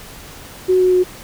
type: tone with pitch steps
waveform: sine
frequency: 370 / 367.2 / 364.5 Hz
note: F#4 / F#4 / F#4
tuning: 0 / -13 / -26 cents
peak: -10 dBFS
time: 0.68-1.04 s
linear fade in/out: 20 ms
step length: 120 ms
effects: pink hiss -37 dBFS RMS until 1.23 s